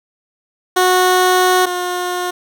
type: tone pair in turn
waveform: 15% pulse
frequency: 366.7 / 358.7 Hz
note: F#4 / F4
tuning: -15 / +46 cents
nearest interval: unison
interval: 39 cents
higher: first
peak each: -4 / -12 dBFS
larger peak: first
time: 0.76-1.66 / 1.66-2.31 s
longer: first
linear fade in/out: 10 ms
effects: none